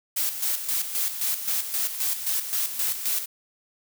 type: noise with tremolo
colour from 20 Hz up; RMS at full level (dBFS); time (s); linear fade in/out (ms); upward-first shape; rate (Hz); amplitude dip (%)
blue; -25; 0.16-3.26; 10; square; 3.8; 60
effects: none